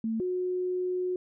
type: tone pair in turn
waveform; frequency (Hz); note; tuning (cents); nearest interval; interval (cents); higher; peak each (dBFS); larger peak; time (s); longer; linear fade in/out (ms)
sine; 223.8 / 364.3; A3 / F#4; +30 / -27; minor sixth; 843; second; -27; neither; 0.04-0.2 / 0.2-1.16; second; 2
effects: none